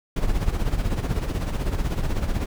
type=noise with tremolo; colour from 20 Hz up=brown; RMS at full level=-21 dBFS; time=0.16-2.46 s; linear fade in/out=5 ms; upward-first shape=sine; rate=16 Hz; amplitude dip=65%; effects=none